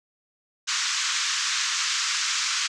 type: band-pass noise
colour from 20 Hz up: white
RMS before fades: -26 dBFS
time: 0.67-2.68 s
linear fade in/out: 20 ms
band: 1100 to 7100 Hz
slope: 48 dB/octave
effects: none